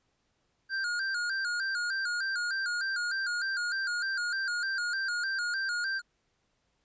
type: tone with vibrato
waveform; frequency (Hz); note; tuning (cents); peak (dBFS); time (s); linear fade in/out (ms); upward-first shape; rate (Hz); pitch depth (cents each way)
square; 1500; F#6; +23; -30; 0.69-6.02; 50; square; 3.3; 80
effects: pink hiss -75 dBFS RMS until 6.84 s + resampled to 16000 Hz